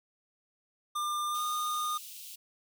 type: tone with pitch glide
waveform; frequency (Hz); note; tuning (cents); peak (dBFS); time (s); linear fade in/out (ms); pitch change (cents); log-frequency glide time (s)
square; 1198 to 1222.5; D6 to D#6; +34 to -31; -31; 0.95-1.98; 10; +35; 1.3-1.42
type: high-pass noise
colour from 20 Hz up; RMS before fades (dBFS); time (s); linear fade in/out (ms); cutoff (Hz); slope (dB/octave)
white; -46; 1.34-2.36; 10; 2600; 48
effects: none